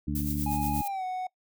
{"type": "harmonic tone", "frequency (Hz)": 73.42, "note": "D2", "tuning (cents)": 0, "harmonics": [1, 2, 3, 4], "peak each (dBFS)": [-33, -33, -33, -33], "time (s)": [0.07, 0.82], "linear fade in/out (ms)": 10}
{"type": "noise with tremolo", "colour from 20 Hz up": "violet", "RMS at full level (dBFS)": -35, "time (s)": [0.15, 0.88], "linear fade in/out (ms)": 5, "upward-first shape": "sine", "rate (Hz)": 8.4, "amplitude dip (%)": 60}
{"type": "tone with pitch glide", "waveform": "triangle", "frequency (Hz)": [830.6, 740], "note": ["G#5", "F#5"], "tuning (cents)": [0, 0], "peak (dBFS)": -28, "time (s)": [0.46, 1.27], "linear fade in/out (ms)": 5, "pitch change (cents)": -200, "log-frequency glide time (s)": [0.81, 1.04]}
{"effects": ["noise-tail reverb RT60 0.1 s tail -22 dB re dry"]}